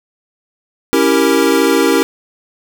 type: chord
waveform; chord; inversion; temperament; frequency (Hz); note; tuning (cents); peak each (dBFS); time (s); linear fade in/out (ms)
square; C# diminished seventh; none; equal; 277.2 / 329.6 / 392 / 466.2; C#4 / E4 / G4 / Bb4; 0 / 0 / 0 / 0; -16; 0.93-2.03; 0
effects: none